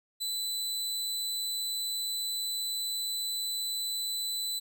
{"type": "tone", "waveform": "sawtooth", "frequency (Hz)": 3997, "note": "B7", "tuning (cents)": 20, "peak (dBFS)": -28, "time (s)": [0.2, 4.6], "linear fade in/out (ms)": 20, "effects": []}